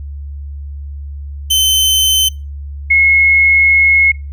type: tone pair in turn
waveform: sawtooth / sine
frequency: 3072 / 2172 Hz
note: G7 / C#7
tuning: -36 / -36 cents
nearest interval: tritone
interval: 600 cents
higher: first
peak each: -6 dBFS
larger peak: neither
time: 1.5-2.29 / 2.9-4.12 s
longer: second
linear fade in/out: 10 ms
effects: noise-tail reverb RT60 0.3 s tail -24 dB re dry + added 71 Hz sine -23 dBFS peak until 4.32 s